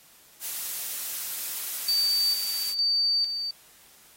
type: noise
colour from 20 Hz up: blue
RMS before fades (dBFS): -32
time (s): 0.4-2.75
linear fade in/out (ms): 50
type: tone with tremolo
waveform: sine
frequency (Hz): 4606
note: D8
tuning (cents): -34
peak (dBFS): -21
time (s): 1.88-3.51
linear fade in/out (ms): 5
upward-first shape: square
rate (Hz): 1.1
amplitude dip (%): 55
effects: white hiss -55 dBFS RMS until 4.16 s + AAC 48 kbps